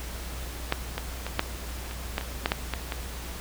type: clicks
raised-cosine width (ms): 0.3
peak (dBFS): -7 / -14 / -16 / -6 / -21 / -10 / -18 / -7 / -7 / -12 / -14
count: 11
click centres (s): 0.724 / 0.98 / 1.266 / 1.394 / 1.911 / 2.181 / 2.211 / 2.459 / 2.519 / 2.737 / 2.922
effects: added 60 Hz sine -36 dBFS peak until 3.4 s + pink hiss -40 dBFS RMS until 3.4 s